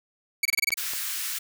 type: tone bursts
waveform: sawtooth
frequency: 2264 Hz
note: C#7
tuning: 36 cents sharp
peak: -17 dBFS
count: 7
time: 0.43-0.742 s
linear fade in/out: 5 ms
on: 24 ms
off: 24 ms
type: clicks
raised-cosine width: 0.2 ms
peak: -22 / -16 / -16 / -19 / -26 / -17 dBFS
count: 6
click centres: 0.495 / 0.532 / 0.587 / 0.705 / 0.841 / 0.935 s
type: high-pass noise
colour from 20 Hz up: white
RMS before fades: -31 dBFS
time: 0.77-1.39 s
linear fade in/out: 10 ms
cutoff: 1300 Hz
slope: 24 dB/octave
effects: none